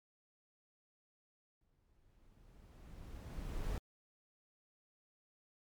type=noise with exponential growth; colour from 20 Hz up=brown; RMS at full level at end=-37 dBFS; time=1.61-3.78 s; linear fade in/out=1 ms; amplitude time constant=470 ms; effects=MP3 96 kbps

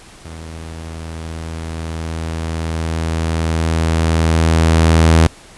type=tone with level ramp; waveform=sawtooth; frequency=81.3 Hz; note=E2; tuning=23 cents flat; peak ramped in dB=-26 to -3 dBFS; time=0.25-5.27 s; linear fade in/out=0 ms; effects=pink hiss -41 dBFS RMS until 5.57 s + resampled to 24000 Hz

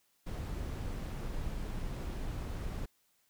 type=noise; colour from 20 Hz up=brown; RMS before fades=-38 dBFS; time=0.26-2.86 s; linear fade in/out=10 ms; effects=white hiss -73 dBFS RMS until 3.29 s

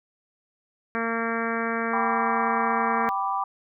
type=harmonic tone; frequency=229 Hz; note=A#3; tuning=31 cents flat; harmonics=1 / 2 / 3 / 4 / 5 / 6 / 7 / 8 / 9 / 10; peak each=-30 / -31 / -34 / -37 / -33 / -33 / -33 / -35 / -40 / -39 dBFS; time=0.95-3.09 s; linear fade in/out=0 ms
type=chord; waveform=sine; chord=G major; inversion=none; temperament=equal; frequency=784 / 987.8 / 1174.7 Hz; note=G5 / B5 / D6; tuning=0 / 0 / 0 cents; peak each=-28 dBFS; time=1.93-3.44 s; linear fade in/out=5 ms
effects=none

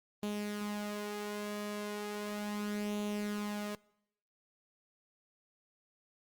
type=tone with flanger; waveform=sawtooth; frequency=207.7 Hz; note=G#3; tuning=in tune; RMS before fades=-38 dBFS; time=0.23-3.75 s; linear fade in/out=0 ms; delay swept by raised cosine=0.29 to 3.09 ms; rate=0.36 Hz; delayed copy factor=+0.5; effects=noise-tail reverb RT60 0.8 s tail -24 dB re dry + Opus 32 kbps

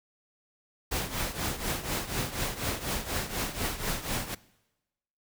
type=noise with tremolo; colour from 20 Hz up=pink; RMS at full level=-29 dBFS; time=0.91-4.35 s; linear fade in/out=10 ms; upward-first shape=triangle; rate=4.1 Hz; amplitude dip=80%; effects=noise-tail reverb RT60 1.0 s tail -21 dB re dry

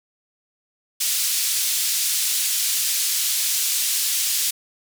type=band-pass noise; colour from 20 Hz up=white; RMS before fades=-22 dBFS; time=1-4.51 s; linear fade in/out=10 ms; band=3300 to 12000 Hz; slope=12 dB/octave; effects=none

